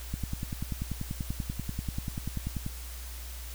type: click train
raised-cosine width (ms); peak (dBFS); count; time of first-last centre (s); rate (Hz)
5; -20; 27; 0.14-2.664; 10.3
effects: added 60 Hz sine -39 dBFS peak until 3.54 s + white hiss -46 dBFS RMS until 3.54 s